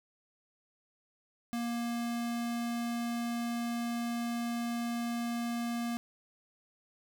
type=tone; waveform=square; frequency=235.9 Hz; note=A#3; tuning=21 cents sharp; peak=-33 dBFS; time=1.53-5.97 s; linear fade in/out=0 ms; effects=none